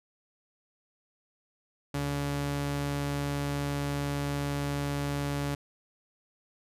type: tone pair together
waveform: sawtooth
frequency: 71.3 / 142.6 Hz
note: C#2 / C#3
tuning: +49 / +49 cents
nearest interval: octave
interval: 1200 cents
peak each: -35 / -25 dBFS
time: 1.94-5.55 s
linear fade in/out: 5 ms
effects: resampled to 32000 Hz